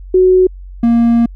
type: tone pair in turn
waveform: sine / triangle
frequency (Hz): 370 / 233.8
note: F#4 / A#3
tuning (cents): 0 / +5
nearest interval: minor sixth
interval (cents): 795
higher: first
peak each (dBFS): -5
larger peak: neither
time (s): 0.14-0.47 / 0.83-1.26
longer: second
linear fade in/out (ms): 5
effects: added 46 Hz sine -28 dBFS peak until 1.35 s